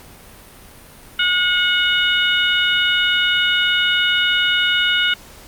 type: harmonic tone with a mistuned harmonic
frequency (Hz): 730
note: F#5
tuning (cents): -24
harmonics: 2 / 3 / 4 / 5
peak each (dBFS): -18 / -23 / -18 / -23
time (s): 1.19-5.14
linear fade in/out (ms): 5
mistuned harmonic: 2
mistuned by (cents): -20
effects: pink hiss -42 dBFS RMS until 5.47 s + Opus 48 kbps